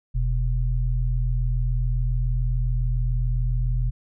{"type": "tone pair together", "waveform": "sine", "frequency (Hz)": [43.56, 123.47], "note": ["F1", "B2"], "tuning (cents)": [-4, 0], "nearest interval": "octave + tritone", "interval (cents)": 1804, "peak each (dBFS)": [-21, -25], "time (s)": [0.14, 3.91], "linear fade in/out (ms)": 20, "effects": []}